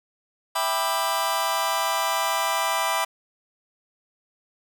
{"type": "chord", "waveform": "sawtooth", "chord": "E minor seventh", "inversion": "none", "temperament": "just", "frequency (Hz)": [659.3, 791.1, 988.9, 1186.7], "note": ["E5", "G5", "B5", "D6"], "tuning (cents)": [0, 16, 2, 18], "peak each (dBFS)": [-25, -25, -22, -24], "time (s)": [0.55, 3.05], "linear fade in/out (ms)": 10, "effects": []}